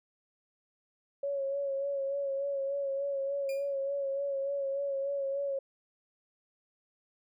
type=tone with vibrato; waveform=sine; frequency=554 Hz; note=C#5; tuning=1 cent flat; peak=-30 dBFS; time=1.23-5.59 s; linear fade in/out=5 ms; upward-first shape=sine; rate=3.4 Hz; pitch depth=33 cents each way
type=tone with exponential decay; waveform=sawtooth; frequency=2414 Hz; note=D7; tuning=47 cents sharp; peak=-38 dBFS; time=3.49-3.75 s; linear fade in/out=2 ms; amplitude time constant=56 ms
effects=none